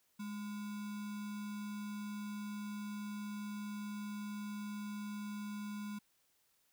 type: tone with sample-and-hold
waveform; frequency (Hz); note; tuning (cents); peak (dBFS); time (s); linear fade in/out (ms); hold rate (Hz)
sine; 207.7; G#3; 0; -40; 0.19-5.99; 10; 1225
effects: white hiss -75 dBFS RMS until 6.72 s